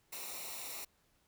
white noise with comb filter, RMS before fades -44 dBFS, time 0.12-0.85 s, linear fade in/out 10 ms, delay 0.62 ms, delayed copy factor -0.65, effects pink hiss -73 dBFS RMS until 1.27 s

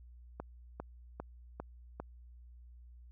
click train, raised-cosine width 1 ms, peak -26 dBFS, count 5, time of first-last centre 0.4-2 s, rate 2.5 Hz, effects added 60 Hz sine -52 dBFS peak until 3.11 s

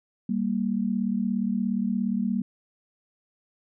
sine tone pair together, 196.01 / 233.1 Hz, G3 / A#3, 0 / 0 cents, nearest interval minor third, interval 300 cents, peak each -26 dBFS, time 0.29-2.42 s, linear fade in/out 5 ms, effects none

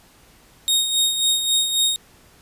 sawtooth tone with tremolo, 3729 Hz, A#7, in tune, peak -12 dBFS, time 0.68-1.96 s, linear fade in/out 0 ms, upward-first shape sine, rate 3.7 Hz, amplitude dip 55%, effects pink hiss -52 dBFS RMS until 2.41 s + resampled to 32000 Hz

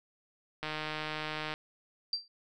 click train, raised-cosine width 0.3 ms, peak -20 dBFS, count 141, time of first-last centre 0.63-1.539 s, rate 154 Hz
sine tone with exponential decay, 4699 Hz, D8, in tune, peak -26 dBFS, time 2.13-2.28 s, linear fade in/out 2 ms, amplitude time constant 32 ms
effects none

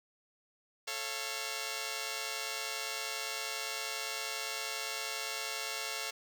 5% pulse chord, A augmented, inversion none, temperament just, 440 / 550 / 687.5 Hz, A4 / C#5 / E#5, 0 / -14 / -27 cents, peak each -30 / -30 / -30 dBFS, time 0.87-6.11 s, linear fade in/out 10 ms, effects none

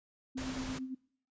sine tone with tremolo, 260 Hz, C4, 11 cents flat, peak -35 dBFS, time 0.35-0.95 s, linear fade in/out 10 ms, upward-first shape sine, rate 8.9 Hz, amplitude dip 60%
pink noise, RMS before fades -42 dBFS, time 0.37-0.79 s, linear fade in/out 10 ms
effects noise-tail reverb RT60 0.6 s tail -24 dB re dry + resampled to 16000 Hz

